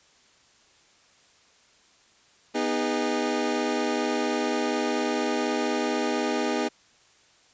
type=chord; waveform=25% pulse; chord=G# minor; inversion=first; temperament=equal with one note detuned; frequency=246.9 / 311.1 / 408.4 Hz; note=B3 / D#4 / G#4; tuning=0 / 0 / -29 cents; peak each=-25 dBFS; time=2.54-6.69 s; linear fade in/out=20 ms; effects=white hiss -59 dBFS RMS until 7.53 s + resampled to 16000 Hz